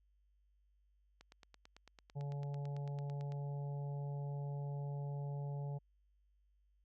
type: click train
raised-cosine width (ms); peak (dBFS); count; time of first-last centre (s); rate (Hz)
0.2; -39; 20; 1.21-3.321; 9
type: harmonic tone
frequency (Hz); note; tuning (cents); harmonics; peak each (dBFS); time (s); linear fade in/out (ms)
142.3; C#3; +46; 1 / 3 / 4 / 5 / 6; -39 / -54 / -55 / -58 / -57; 2.15-5.79; 20
effects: added 50 Hz sine -70 dBFS peak until 6.84 s